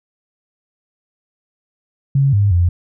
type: tone with pitch steps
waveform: sine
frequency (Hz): 137.8 / 101.3 / 87.4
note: C#3 / G#2 / F2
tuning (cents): -10 / -43 / +2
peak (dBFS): -10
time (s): 2.15-2.69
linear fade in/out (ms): 5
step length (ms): 180
effects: none